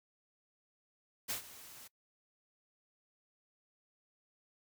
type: noise with ADSR envelope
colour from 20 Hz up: white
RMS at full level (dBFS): -36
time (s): 1.28-1.88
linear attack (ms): 24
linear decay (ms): 110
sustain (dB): -17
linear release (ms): 12
effects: noise-tail reverb RT60 0.1 s tail -22 dB re dry